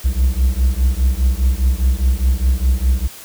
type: beating tone pair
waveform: triangle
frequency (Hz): 61.74 / 66.64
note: B1 / C2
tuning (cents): 0 / +32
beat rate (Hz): 4.9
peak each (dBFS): -13 / -14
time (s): 0.04-3.08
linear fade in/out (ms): 20
effects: white hiss -37 dBFS RMS until 3.24 s